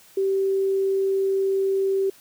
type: tone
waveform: sine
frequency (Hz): 387.9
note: G4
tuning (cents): -18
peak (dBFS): -19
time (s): 0.17-2.1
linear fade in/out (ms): 5
effects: white hiss -52 dBFS RMS until 2.2 s